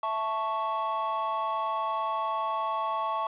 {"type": "chord", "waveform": "triangle", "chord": "A major", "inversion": "second", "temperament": "equal", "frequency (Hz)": [659.3, 880, 1108.7], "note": ["E5", "A5", "C#6"], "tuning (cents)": [0, 0, 0], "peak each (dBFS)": [-33, -30, -28], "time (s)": [0.03, 3.27], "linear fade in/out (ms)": 2, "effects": ["resampled to 8000 Hz", "9-bit"]}